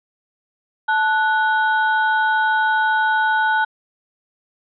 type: ring-modulated tone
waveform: triangle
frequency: 1174.7 Hz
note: D6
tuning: in tune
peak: -10 dBFS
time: 0.88-3.65 s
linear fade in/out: 10 ms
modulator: 301 Hz
effects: resampled to 11025 Hz